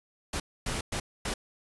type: noise bursts at uneven times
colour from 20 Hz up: pink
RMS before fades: -32 dBFS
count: 4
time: 0.33-0.4 / 0.66-0.81 / 0.92-1 / 1.25-1.34 s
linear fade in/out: 5 ms
effects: resampled to 24000 Hz